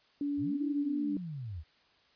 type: tone with pitch glide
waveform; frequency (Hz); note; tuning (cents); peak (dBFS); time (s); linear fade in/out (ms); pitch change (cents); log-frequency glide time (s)
sine; 286.7 to 291.9; D4 to D4; -42 to -10; -30; 0.21-1.17; 2; +32; 0.75-1.01
type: linear two-way sweep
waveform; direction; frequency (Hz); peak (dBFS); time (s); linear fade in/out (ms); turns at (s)
sine; up then down; 69.3 to 329.4 to 69.3; -37; 0.37-1.64; 50; 0.63
effects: white hiss -66 dBFS RMS until 2.15 s + resampled to 11025 Hz